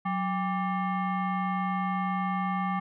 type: tone with frequency modulation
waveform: sine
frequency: 185 Hz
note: F#3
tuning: in tune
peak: -26 dBFS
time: 0.05-2.8 s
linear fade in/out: 10 ms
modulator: 984 Hz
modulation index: 1.2
effects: none